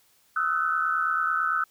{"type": "tone cluster", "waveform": "sine", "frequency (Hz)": [1269, 1338, 1506], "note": ["D#6", "E6", "F#6"], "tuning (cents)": [34, 25, 30], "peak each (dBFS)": -27, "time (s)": [0.36, 1.64], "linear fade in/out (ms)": 5, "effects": ["white hiss -63 dBFS RMS until 1.7 s"]}